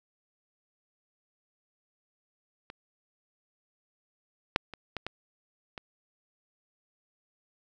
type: clicks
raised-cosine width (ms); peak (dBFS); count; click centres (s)
0.3; -26 / -6 / -25 / -18 / -18 / -23; 6; 2.701 / 4.561 / 4.737 / 4.967 / 5.066 / 5.778
effects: none